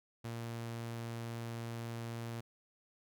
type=tone; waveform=sawtooth; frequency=116.2 Hz; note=A#2; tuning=5 cents flat; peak=-36 dBFS; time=0.24-2.41 s; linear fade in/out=10 ms; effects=none